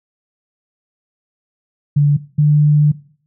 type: tone pair in turn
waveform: sine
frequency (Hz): 145.1 / 148.75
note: D3 / D3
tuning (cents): -21 / +22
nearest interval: unison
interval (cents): 43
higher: second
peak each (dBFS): -8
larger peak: neither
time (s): 1.96-2.17 / 2.38-2.92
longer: second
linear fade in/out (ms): 10
effects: noise-tail reverb RT60 0.5 s tail -19 dB re dry